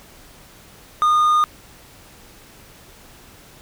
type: tone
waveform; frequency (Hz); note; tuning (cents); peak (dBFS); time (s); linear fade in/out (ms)
triangle; 1223; D#6; -30; -11; 1.02-1.44; 0
effects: pink hiss -46 dBFS RMS until 3.61 s